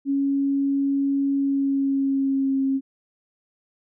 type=tone with pitch glide; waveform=sine; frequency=277.2 to 269.5 Hz; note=C#4 to C#4; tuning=0 to -49 cents; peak=-19 dBFS; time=0.05-2.81 s; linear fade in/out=50 ms; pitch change=-49 cents; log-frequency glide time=1.36-2.64 s; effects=none